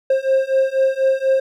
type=beating tone pair; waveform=triangle; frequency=530 / 534.1 Hz; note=C5 / C5; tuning=+22 / +36 cents; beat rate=4.1 Hz; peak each=-16 / -15 dBFS; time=0.1-1.4 s; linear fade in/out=5 ms; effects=none